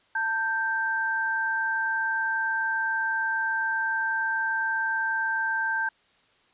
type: tone pair together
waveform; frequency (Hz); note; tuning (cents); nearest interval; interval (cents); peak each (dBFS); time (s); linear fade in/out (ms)
sine; 894.9 / 1568; A5 / G6; +29 / 0; minor seventh; 971; -30 / -25; 0.15-5.89; 5
effects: white hiss -63 dBFS RMS until 6.53 s + resampled to 8000 Hz